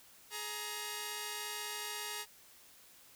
5% pulse tone pair together, 420.7 / 938 Hz, G#4 / A#5, +22 / +11 cents, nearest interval octave + major second, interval 1389 cents, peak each -32 / -29 dBFS, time 0.3-2.26 s, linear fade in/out 50 ms, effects white hiss -60 dBFS RMS until 3.15 s

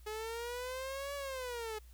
sawtooth linear two-way sweep, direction up then down, 423.1 to 570 to 423.1 Hz, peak -35 dBFS, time 0.06-1.79 s, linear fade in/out 10 ms, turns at 1.15 s, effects added 60 Hz sine -53 dBFS peak until 1.93 s + white hiss -67 dBFS RMS until 1.93 s

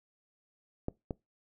clicks, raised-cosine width 2 ms, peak -19 / -21 dBFS, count 2, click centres 0.884 / 1.108 s, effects noise-tail reverb RT60 0.2 s tail -23 dB re dry

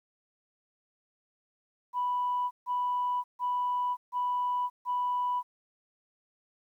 sine tone bursts, 987 Hz, B5, 1 cent flat, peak -26 dBFS, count 5, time 1.93-5.43 s, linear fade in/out 50 ms, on 580 ms, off 150 ms, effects tanh soft clip ceiling -22 dBFS + 11-bit

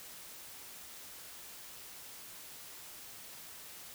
silence, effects white hiss -50 dBFS RMS until 3.94 s

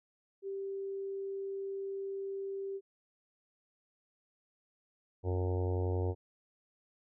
sine tone, 391.5 Hz, G4, 2 cents flat, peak -36 dBFS, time 0.42-2.81 s, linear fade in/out 50 ms
harmonic tone, 91 Hz, F#2, 28 cents flat, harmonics 1 / 3 / 4 / 5 / 6 / 7 / 8 / 9 / 10, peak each -31 / -44 / -39 / -39 / -46 / -50 / -49 / -51 / -52 dBFS, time 5.23-6.15 s, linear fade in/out 50 ms
effects none

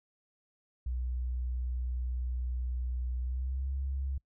sine tone with pitch glide, 61.9 to 67.5 Hz, B1 to C#2, +5 to -45 cents, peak -31 dBFS, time 0.86-4.18 s, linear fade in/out 5 ms, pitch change +150 cents, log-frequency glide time 3.21-3.71 s, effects noise-tail reverb RT60 0.1 s tail -25 dB re dry

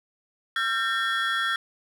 triangle tone cluster, 1361 / 1578 / 1820 / 3348 Hz, F6 / G6 / A#6 / G#7, -45 / +11 / -42 / +13 cents, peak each -26 / -28 / -27 / -29 dBFS, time 0.56-1.56 s, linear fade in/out 2 ms, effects none

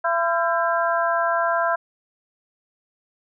harmonic tone with a mistuned harmonic, 337.4 Hz, E4, 40 cents sharp, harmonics 2 / 3 / 4 / 5, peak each -22 / -24 / -25 / -26 dBFS, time 0.04-1.76 s, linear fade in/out 10 ms, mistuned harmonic 5, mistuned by -93 cents, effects none

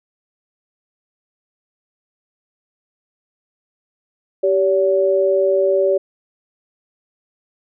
sine tone pair together, 388.5 / 570 Hz, G4 / C#5, -16 / +48 cents, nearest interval perfect fifth, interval 664 cents, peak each -16 / -15 dBFS, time 4.43-5.98 s, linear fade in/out 10 ms, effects none

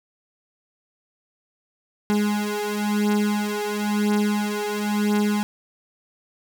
35% pulse beating tone pair, 207.7 / 208.68 Hz, G#3 / G#3, 0 / +9 cents, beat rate 0.98 Hz, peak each -22 dBFS, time 2.1-5.43 s, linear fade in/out 0 ms, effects none

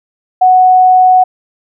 sine tone, 740 Hz, F#5, in tune, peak -3 dBFS, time 0.41-1.24 s, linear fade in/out 10 ms, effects none

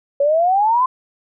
sine exponential sweep, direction up, 553 to 1049 Hz, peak -12 dBFS, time 0.2-0.86 s, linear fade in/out 5 ms, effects none

